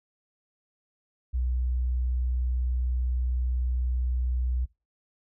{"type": "tone", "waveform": "sine", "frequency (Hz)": 62.1, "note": "B1", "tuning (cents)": 10, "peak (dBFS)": -24, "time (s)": [1.33, 4.66], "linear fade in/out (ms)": 20, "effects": ["noise-tail reverb RT60 0.3 s tail -24 dB re dry"]}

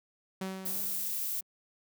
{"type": "tone with exponential decay", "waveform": "sawtooth", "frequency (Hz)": 189.7, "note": "F#3", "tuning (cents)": 43, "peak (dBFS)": -29, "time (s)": [0.41, 1.43], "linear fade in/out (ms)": 5, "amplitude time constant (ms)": 220}
{"type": "noise", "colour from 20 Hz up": "violet", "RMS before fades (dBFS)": -34, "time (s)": [0.65, 1.41], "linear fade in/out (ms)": 10}
{"effects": []}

